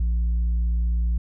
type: tone with tanh clipping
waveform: sine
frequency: 57.8 Hz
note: A#1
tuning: 14 cents flat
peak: -20 dBFS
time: 0-1.18 s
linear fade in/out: 5 ms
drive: 3 dB
effects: none